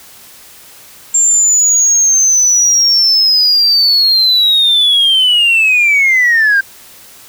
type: linear sweep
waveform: sine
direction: down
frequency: 7390 to 1568 Hz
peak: -5 dBFS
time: 1.14-6.61 s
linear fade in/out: 10 ms
effects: tanh soft clip ceiling -4 dBFS + white hiss -38 dBFS RMS until 7.28 s